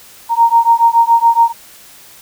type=beating tone pair; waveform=sine; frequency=924 / 931.1 Hz; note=A#5 / A#5; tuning=-16 / -2 cents; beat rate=7.1 Hz; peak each=-10 dBFS; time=0.29-1.53 s; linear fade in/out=50 ms; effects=white hiss -40 dBFS RMS until 2.21 s